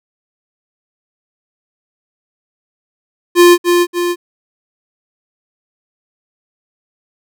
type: tone with echo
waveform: square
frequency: 350 Hz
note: F4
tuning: 4 cents sharp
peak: -4 dBFS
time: 3.35-3.58 s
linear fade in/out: 50 ms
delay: 290 ms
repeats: 2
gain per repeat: -5 dB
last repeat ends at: 4.16 s
effects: none